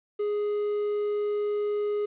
triangle tone, 415.3 Hz, G#4, in tune, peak -23 dBFS, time 0.19-2.06 s, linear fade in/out 10 ms, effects resampled to 8000 Hz + 10-bit

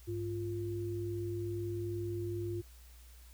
sine tone pair together, 102.3 / 348.1 Hz, G#2 / F4, -26 / -6 cents, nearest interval octave + major sixth, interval 2120 cents, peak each -38 / -37 dBFS, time 0.07-2.62 s, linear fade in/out 20 ms, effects added 60 Hz sine -53 dBFS peak until 3.33 s + white hiss -62 dBFS RMS until 3.33 s

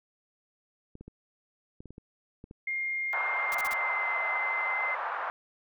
clicks, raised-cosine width 3 ms, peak -32 dBFS, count 9, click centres 0.954 / 1.01 / 1.08 / 1.805 / 1.857 / 1.906 / 1.981 / 2.441 / 2.511 s
sine tone with pitch glide, 2121 to 2070 Hz, C7 to C7, +23 to -19 cents, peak -29 dBFS, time 2.67-4.95 s, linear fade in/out 5 ms, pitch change -42 cents, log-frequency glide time 3.12-4.03 s
white band-pass noise, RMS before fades -34 dBFS, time 3.13-5.3 s, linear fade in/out 0 ms, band 710 to 1400 Hz, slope 24 dB/octave
white noise bursts, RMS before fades -40 dBFS, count 4, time 3.52-3.735 s, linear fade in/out 0 ms, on 26 ms, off 37 ms
effects none

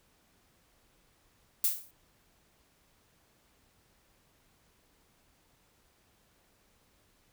violet noise with exponential decay, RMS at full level -23 dBFS, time 1.64-1.91 s, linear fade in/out 2 ms, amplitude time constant 58 ms, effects pink hiss -68 dBFS RMS until 7.32 s

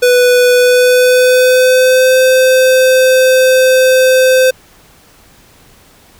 square tone with pitch glide, 494.3 to 516.2 Hz, B4 to C5, +1 to -23 cents, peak -6 dBFS, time 0.02-4.51 s, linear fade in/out 10 ms, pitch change +76 cents, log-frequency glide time 0.55-2.18 s, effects pink hiss -44 dBFS RMS until 6.19 s

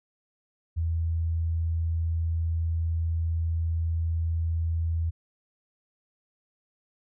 sine tone, 82.41 Hz, E2, in tune, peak -24 dBFS, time 0.76-5.11 s, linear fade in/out 20 ms, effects none

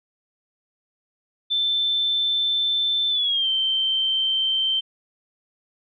sine tone with pitch glide, 3540 to 3118 Hz, A7 to G7, +10 to -10 cents, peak -19 dBFS, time 1.5-4.81 s, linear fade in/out 20 ms, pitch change -220 cents, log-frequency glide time 3.1-3.48 s, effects none

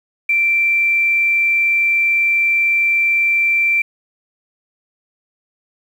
sine tone with quantisation, 2349 Hz, D7, in tune, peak -12 dBFS, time 0.29-3.82 s, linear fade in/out 5 ms, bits 7, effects none

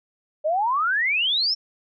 sine exponential sweep, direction up, 587.3 to 5520 Hz, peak -19 dBFS, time 0.44-1.55 s, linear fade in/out 20 ms, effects none

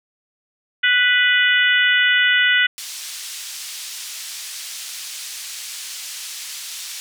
harmonic tone, 493.9 Hz, B4, in tune, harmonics 3 / 4 / 5 / 6 / 7, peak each -17 / -17 / -25 / -20 / -26 dBFS, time 0.83-2.67 s, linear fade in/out 10 ms
pink band-pass noise, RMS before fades -32 dBFS, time 2.78-7 s, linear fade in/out 0 ms, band 3600 to 10000 Hz, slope 12 dB/octave
effects none

